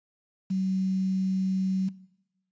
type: tone with quantisation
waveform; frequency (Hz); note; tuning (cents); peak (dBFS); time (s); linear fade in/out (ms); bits
sine; 189.2; F#3; +39; -24; 0.5-1.89; 10; 8
effects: noise-tail reverb RT60 0.9 s tail -19 dB re dry + resampled to 16000 Hz